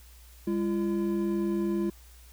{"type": "tone pair together", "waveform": "triangle", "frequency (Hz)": [202, 340], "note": ["G#3", "F4"], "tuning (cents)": [-48, -46], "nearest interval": "major sixth", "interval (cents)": 902, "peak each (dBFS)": [-27, -26], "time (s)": [0.47, 1.9], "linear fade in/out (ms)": 5, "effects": ["added 60 Hz sine -50 dBFS peak until 2.32 s", "white hiss -57 dBFS RMS until 2.32 s"]}